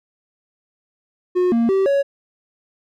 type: tone with pitch steps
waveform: triangle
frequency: 361.7 / 232.2 / 386.3 / 558 Hz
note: F#4 / A#3 / G4 / C#5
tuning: -39 / -7 / -25 / +11 cents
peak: -12 dBFS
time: 1.35-2.03 s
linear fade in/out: 20 ms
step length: 170 ms
effects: none